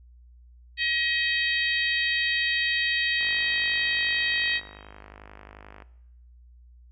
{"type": "harmonic tone", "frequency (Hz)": 634, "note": "D#5", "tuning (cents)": 32, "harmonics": [3, 4, 5, 6, 7], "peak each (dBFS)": [-27, -29, -31, -33, -34], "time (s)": [0.77, 4.61], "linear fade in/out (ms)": 50}
{"type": "click train", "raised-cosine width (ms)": 0.5, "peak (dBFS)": -29, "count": 135, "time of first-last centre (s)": [3.21, 5.822], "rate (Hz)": 51.3}
{"effects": ["noise-tail reverb RT60 0.9 s tail -18 dB re dry", "added 60 Hz sine -49 dBFS peak until 6.91 s"]}